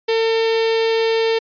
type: tone with notch filter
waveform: sawtooth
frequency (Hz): 451.1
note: A4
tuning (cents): +43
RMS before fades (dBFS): -17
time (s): 0.08-1.39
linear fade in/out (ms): 10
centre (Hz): 1200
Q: 0.88
effects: resampled to 11025 Hz